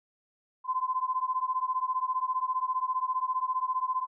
sine beating tone pair, 1019 / 1034 Hz, C6 / C6, -46 / -21 cents, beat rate 15 Hz, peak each -30 dBFS, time 0.64-4.07 s, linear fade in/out 50 ms, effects none

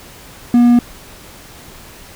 triangle tone, 240.5 Hz, B3, 46 cents flat, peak -4 dBFS, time 0.54-0.79 s, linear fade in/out 2 ms, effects pink hiss -38 dBFS RMS until 2.15 s

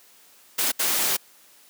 white noise bursts at uneven times, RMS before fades -23 dBFS, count 2, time 0.58-0.72 / 0.79-1.17 s, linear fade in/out 10 ms, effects white hiss -54 dBFS RMS until 1.69 s + high-pass 200 Hz 12 dB/octave

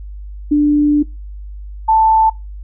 sine tone pair in turn, 294.7 / 883.1 Hz, D4 / A5, +6 / +6 cents, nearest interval octave + perfect fifth, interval 1900 cents, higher second, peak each -8 dBFS, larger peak neither, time 0.51-1.03 / 1.88-2.3 s, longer first, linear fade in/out 10 ms, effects noise-tail reverb RT60 0.2 s tail -19 dB re dry + added 50 Hz sine -27 dBFS peak until 2.63 s

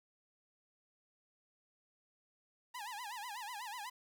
sawtooth tone with vibrato, 904 Hz, A5, 47 cents sharp, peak -39 dBFS, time 2.74-3.9 s, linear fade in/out 10 ms, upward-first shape sine, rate 8.1 Hz, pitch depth 200 cents each way, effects 11-bit

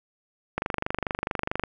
click train, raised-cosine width 0.5 ms, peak -11 dBFS, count 27, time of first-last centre 0.58-1.637 s, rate 24.6 Hz, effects none

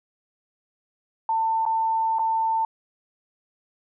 sine tone with dropouts, 895 Hz, A5, 29 cents sharp, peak -20 dBFS, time 1.29-2.65 s, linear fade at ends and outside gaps 2 ms, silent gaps 1.653-1.662 / 2.186-2.193 s, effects none

